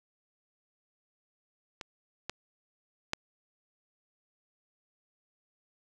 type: clicks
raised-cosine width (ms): 0.2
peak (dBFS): -22 / -17 / -12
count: 3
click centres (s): 1.812 / 2.296 / 3.134
effects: none